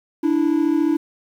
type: tone pair together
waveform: triangle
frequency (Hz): 293.7 / 327.9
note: D4 / E4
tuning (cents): 0 / -9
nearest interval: major second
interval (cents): 191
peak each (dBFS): -16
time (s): 0.23-0.97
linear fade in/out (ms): 10
effects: tanh soft clip ceiling -6 dBFS + 8-bit